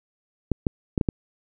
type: clicks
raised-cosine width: 3 ms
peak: -8 dBFS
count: 5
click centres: 0.517 / 0.668 / 0.978 / 1.012 / 1.088 s
effects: none